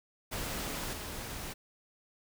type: noise with level steps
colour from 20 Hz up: pink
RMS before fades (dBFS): -37 / -41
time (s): 0.31-1.54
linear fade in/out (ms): 20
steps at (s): 0.93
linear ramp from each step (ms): 5
effects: none